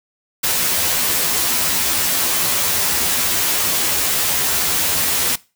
white noise with comb filter, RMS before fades -18 dBFS, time 0.43-5.36 s, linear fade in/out 10 ms, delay 12 ms, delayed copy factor +1, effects noise-tail reverb RT60 0.3 s tail -21 dB re dry

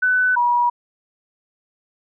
sine tone pair in turn, 1500 / 963.7 Hz, F#6 / B5, +23 / -43 cents, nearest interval minor sixth, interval 766 cents, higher first, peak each -14 dBFS, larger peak neither, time 0.02-0.36 / 0.36-0.7 s, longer neither, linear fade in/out 10 ms, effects none

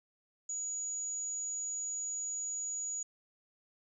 sine tone, 6830 Hz, G#8, 48 cents sharp, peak -35 dBFS, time 0.49-3.03 s, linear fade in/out 5 ms, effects none

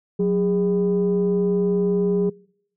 sine tone pair together, 182.82 / 408.3 Hz, F#3 / G#4, -20 / -29 cents, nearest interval octave + major second, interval 1391 cents, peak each -19 dBFS, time 0.19-2.3 s, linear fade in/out 10 ms, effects noise-tail reverb RT60 0.7 s tail -26 dB re dry + tanh soft clip ceiling -12 dBFS

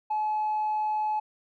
triangle tone with tanh clipping, 855 Hz, A5, 50 cents flat, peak -25 dBFS, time 0.1-1.2 s, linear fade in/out 10 ms, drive 5 dB, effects none

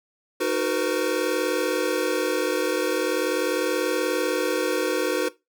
square chord, B major seventh, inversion first, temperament equal with one note detuned, 311.1 / 370 / 466.2 / 506.6 Hz, D#4 / F#4 / A#4 / B4, 0 / 0 / 0 / +44 cents, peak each -30 / -27 / -28 / -28 dBFS, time 0.4-5.29 s, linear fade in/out 10 ms, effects noise-tail reverb RT60 0.2 s tail -17 dB re dry

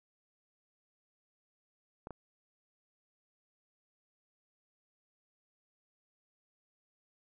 clicks, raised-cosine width 1 ms, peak -29 dBFS, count 2, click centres 2.071 / 2.107 s, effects none

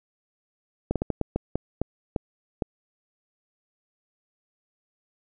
slowing click train, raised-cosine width 2 ms, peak -11 dBFS, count 10, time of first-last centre 0.91-2.622 s, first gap 47 ms, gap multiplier 1.33, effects none

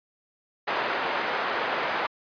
pink band-pass noise, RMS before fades -28 dBFS, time 0.67-2.07 s, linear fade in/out 10 ms, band 590 to 2100 Hz, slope 12 dB/octave, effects resampled to 11025 Hz

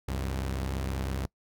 sawtooth tone pair together, 66.16 / 95.2 Hz, C2 / F#2, +20 / +50 cents, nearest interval tritone, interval 630 cents, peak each -27 / -33 dBFS, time 0.08-1.26 s, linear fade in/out 5 ms, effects noise-tail reverb RT60 0.1 s tail -24 dB re dry

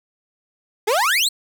30% pulse exponential sweep, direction up, 392.9 to 4435 Hz, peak -13 dBFS, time 0.87-1.29 s, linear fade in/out 10 ms, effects none

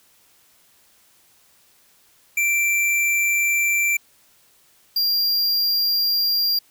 square tone pair in turn, 2349 / 4772 Hz, D7 / D8, 0 / +27 cents, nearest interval octave, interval 1227 cents, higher second, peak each -18 dBFS, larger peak neither, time 2.37-3.97 / 4.96-6.59 s, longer second, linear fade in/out 5 ms, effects white hiss -57 dBFS RMS until 6.7 s

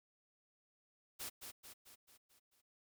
white noise with echo, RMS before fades -45 dBFS, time 1.19-1.3 s, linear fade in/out 20 ms, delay 220 ms, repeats 6, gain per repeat -5 dB, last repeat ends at 2.62 s, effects none

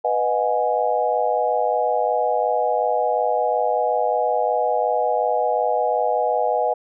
sine chord, G# minor seventh, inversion first, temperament equal with one note detuned, 493.9 / 622.3 / 725.2 / 830.6 Hz, B4 / D#5 / F#5 / G#5, 0 / 0 / -35 / 0 cents, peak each -23 dBFS, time 0.04-6.74 s, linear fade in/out 10 ms, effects none

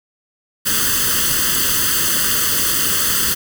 white noise with comb filter, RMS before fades -17 dBFS, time 0.65-3.35 s, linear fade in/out 20 ms, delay 0.64 ms, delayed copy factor +1, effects none

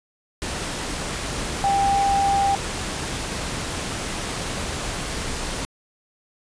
sine tone in noise, 794 Hz, G5, 22 cents sharp, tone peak -17 dBFS, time 1.64-2.55 s, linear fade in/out 0 ms, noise pink, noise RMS -28 dBFS, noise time 0.42-5.65 s, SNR +8 dB, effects resampled to 22050 Hz

